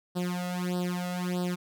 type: tone with flanger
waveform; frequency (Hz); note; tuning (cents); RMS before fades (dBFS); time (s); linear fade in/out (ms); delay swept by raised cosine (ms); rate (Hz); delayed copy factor
sawtooth; 179; F3; +43; -31; 0.15-1.56; 20; 0.22 to 1.52; 1.6; +1
effects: none